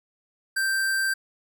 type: tone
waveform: square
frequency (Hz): 1568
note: G6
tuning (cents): 0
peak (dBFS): -23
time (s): 0.56-1.14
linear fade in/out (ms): 10
effects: none